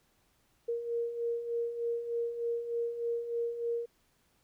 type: beating tone pair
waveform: sine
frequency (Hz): 466.2 / 469.5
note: A#4 / A#4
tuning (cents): 0 / +12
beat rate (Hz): 3.3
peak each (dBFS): -39 / -32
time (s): 0.68-3.86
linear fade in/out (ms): 10
effects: pink hiss -71 dBFS RMS until 4.43 s